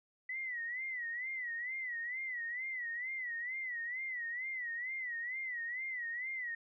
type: tone with vibrato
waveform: sine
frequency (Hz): 1975.5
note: B6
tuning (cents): 0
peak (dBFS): -37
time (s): 0.29-6.55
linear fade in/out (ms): 5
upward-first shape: sine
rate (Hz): 2.2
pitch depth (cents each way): 120
effects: none